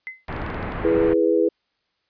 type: tone with exponential decay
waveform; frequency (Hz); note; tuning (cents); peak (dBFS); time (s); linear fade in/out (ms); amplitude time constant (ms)
sine; 2050; C7; -36; -26; 0.07-0.25; 0; 38
type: low-pass noise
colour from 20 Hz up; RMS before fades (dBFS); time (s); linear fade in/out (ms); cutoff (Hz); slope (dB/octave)
pink; -29; 0.28-1.14; 10; 2100; 24
type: clicks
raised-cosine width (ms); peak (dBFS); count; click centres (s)
0.2; -24; 9; 0.283 / 0.327 / 0.365 / 0.418 / 0.464 / 0.502 / 0.545 / 0.628 / 0.721
type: chord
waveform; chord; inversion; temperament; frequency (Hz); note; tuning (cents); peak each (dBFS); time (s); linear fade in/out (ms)
sine; E major; none; equal; 329.6 / 415.3 / 493.9; E4 / G#4 / B4; 0 / 0 / 0; -20; 0.84-1.49; 10
effects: white hiss -71 dBFS RMS until 2.09 s + resampled to 11025 Hz